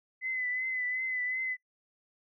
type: tone with vibrato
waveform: sine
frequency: 2020 Hz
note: B6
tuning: 39 cents sharp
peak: -30 dBFS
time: 0.21-1.57 s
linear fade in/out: 50 ms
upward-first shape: triangle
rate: 2.7 Hz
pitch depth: 41 cents each way
effects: noise-tail reverb RT60 0.1 s tail -22 dB re dry